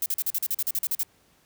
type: noise bursts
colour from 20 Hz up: violet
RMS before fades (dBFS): -26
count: 13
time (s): 0.02-1.032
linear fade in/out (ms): 2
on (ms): 40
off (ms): 41
effects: pink hiss -62 dBFS RMS until 1.45 s + high-pass 60 Hz 12 dB/octave

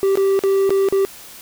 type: tone with dropouts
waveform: triangle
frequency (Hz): 390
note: G4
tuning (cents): -9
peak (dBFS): -11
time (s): 0.03-1.05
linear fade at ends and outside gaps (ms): 0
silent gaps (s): 0.155-0.173 / 0.391-0.437 / 0.694-0.705 / 0.887-0.925
effects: white hiss -39 dBFS RMS until 1.41 s

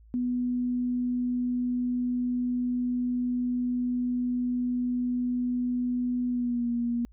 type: tone with pitch glide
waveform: sine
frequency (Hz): 246.9 to 237.7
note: B3 to A#3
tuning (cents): 0 to +34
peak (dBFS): -25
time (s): 0.14-7.05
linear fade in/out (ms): 0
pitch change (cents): -66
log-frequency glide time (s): 6.28-6.69
effects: added 55 Hz sine -51 dBFS peak until 7.12 s

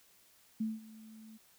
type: tone with ADSR envelope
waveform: sine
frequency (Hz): 220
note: A3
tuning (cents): 0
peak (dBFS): -30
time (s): 0.6-1.38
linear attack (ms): 9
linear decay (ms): 190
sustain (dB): -20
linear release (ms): 20
effects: white hiss -65 dBFS RMS until 1.58 s

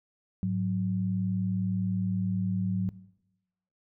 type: tone pair together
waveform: sine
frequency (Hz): 105.25 / 185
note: G#2 / F#3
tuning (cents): +24 / 0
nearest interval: minor seventh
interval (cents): 976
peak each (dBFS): -31 / -27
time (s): 0.43-2.89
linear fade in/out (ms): 0
effects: noise-tail reverb RT60 0.9 s tail -19 dB re dry

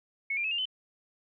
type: tone with pitch steps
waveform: sine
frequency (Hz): 2200 / 2385 / 2586 / 2804 / 3040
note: C#7 / D7 / E7 / F7 / F#7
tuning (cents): -14 / +26 / -34 / +6 / +46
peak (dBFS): -28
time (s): 0.3-0.655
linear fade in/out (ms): 5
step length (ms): 71
effects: none

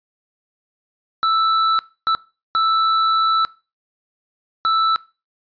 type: tone bursts at uneven times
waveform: square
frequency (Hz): 1319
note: E6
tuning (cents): +1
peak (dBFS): -15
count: 4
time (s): 1.23-1.79 / 2.07-2.15 / 2.55-3.45 / 4.65-4.96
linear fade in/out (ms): 0
effects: noise-tail reverb RT60 0.3 s tail -20 dB re dry + resampled to 11025 Hz

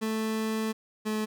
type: tone pair in turn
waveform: 30% pulse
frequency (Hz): 219.8 / 215.6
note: A3 / A3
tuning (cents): -2 / -35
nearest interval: unison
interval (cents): 33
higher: first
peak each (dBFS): -25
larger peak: neither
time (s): 0.01-0.73 / 1.05-1.26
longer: first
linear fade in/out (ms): 20
effects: none

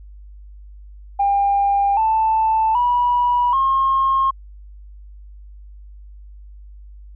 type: tone with pitch steps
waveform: sine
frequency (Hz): 800 / 882.5 / 973.6 / 1074.1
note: G5 / A5 / B5 / C6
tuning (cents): +35 / +5 / -25 / +45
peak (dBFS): -13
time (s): 1.19-4.31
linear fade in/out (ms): 10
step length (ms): 780
effects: tanh soft clip ceiling -9 dBFS + added 50 Hz sine -37 dBFS peak until 7.15 s

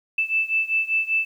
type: beating tone pair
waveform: sine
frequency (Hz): 2637 / 2642.1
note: E7 / E7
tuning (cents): 0 / +3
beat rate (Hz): 5.1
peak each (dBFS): -22 / -24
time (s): 0.18-1.25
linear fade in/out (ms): 5
effects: 9-bit

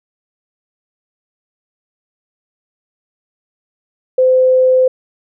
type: tone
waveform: sine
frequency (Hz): 514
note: C5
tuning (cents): -31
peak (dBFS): -7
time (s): 4.18-4.88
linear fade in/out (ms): 5
effects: none

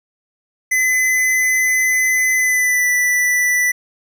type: tone with pitch glide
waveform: square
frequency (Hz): 2024 to 1976.6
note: B6 to B6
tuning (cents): +42 to +1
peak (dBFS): -14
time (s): 0.71-3.72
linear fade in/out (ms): 10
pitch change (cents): -41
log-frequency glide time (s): 2.36-2.87
effects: none

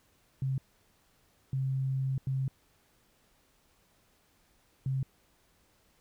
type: tone bursts at uneven times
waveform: sine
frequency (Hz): 133.3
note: C3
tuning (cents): +33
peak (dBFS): -28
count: 4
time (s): 0.42-0.58 / 1.53-2.18 / 2.27-2.48 / 4.86-5.03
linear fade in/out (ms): 2
effects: pink hiss -68 dBFS RMS until 6 s

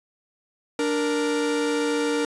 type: tone pair together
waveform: 45% pulse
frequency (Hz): 293.7 / 466.8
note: D4 / A#4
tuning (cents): 0 / +2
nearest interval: minor sixth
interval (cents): 802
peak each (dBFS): -25 / -24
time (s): 0.79-2.25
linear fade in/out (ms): 2
effects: resampled to 22050 Hz + 9-bit

